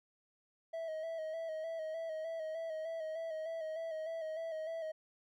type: tone with vibrato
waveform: triangle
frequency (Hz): 643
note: E5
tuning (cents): -43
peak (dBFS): -36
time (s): 0.73-4.92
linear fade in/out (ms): 10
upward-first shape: square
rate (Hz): 3.3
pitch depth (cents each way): 37
effects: none